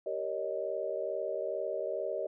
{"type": "chord", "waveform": "sine", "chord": "Eb dominant seventh", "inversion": "first", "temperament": "just", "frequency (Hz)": [388.9, 466.7, 560, 622.3], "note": ["G4", "Bb4", "Db5", "Eb5"], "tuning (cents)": [-14, 2, 18, 0], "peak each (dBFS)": [-39, -39, -37, -36], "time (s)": [0.06, 2.27], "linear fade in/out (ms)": 5, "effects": []}